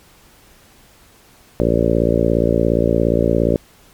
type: harmonic tone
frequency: 57.2 Hz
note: A#1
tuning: 32 cents flat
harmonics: 1 / 2 / 3 / 4 / 5 / 6 / 7 / 8 / 9 / 10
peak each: -22 / -22 / -22 / -22 / -22 / -22 / -22 / -22 / -22 / -22 dBFS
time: 1.6-3.56 s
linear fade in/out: 0 ms
effects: pink hiss -49 dBFS RMS until 3.93 s + MP3 96 kbps